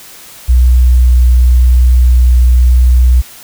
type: tone with vibrato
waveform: sine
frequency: 61.74 Hz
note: B1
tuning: in tune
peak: -3 dBFS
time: 0.48-3.22 s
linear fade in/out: 20 ms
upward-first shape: sine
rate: 0.92 Hz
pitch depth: 8 cents each way
effects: white hiss -34 dBFS RMS until 3.43 s